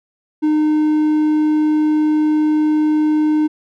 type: tone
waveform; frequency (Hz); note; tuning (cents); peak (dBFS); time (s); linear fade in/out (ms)
triangle; 305.8; D#4; -30; -10; 0.42-3.48; 20
effects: none